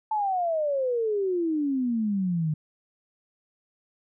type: exponential sweep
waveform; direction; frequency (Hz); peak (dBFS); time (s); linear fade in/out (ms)
sine; down; 883 to 150; -23; 0.11-2.54; 5
effects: none